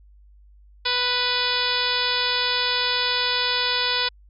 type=harmonic tone with a mistuned harmonic; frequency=493.9 Hz; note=B4; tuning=in tune; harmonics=1 / 2 / 3 / 4 / 5 / 6 / 7 / 8 / 9 / 10; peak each=-33 / -29 / -29 / -32 / -30 / -32 / -27 / -28 / -29 / -30 dBFS; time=0.85-4.09 s; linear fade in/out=10 ms; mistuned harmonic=10; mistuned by=+30 cents; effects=added 50 Hz sine -48 dBFS peak until 4.29 s